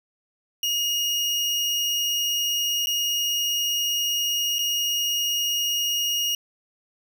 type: tone with dropouts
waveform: 30% pulse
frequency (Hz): 2865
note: F7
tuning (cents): +44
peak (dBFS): -19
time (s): 0.63-6.35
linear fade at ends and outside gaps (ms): 2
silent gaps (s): 2.86-2.87 / 4.585-4.59
effects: none